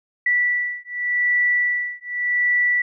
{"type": "beating tone pair", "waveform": "sine", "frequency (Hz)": [1960, 1960.86], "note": ["B6", "B6"], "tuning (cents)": [-14, -13], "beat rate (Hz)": 0.86, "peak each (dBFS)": -21, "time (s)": [0.26, 2.82], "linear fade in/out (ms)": 5, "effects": []}